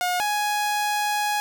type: tone pair in turn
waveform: sawtooth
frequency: 719 / 833.1 Hz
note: F#5 / G#5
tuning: -50 / +5 cents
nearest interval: minor third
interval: 255 cents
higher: second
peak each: -18 dBFS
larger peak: neither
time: 0.01-0.2 / 0.2-1.4 s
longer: second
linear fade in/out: 0 ms
effects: none